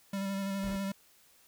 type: tone with vibrato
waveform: square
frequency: 196 Hz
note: G3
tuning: in tune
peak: -33 dBFS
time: 0.13-0.92 s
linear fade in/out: 5 ms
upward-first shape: square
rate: 12 Hz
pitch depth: 17 cents each way
type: noise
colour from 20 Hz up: brown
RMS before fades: -43 dBFS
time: 0.63-0.77 s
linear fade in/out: 5 ms
effects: white hiss -63 dBFS RMS until 1.47 s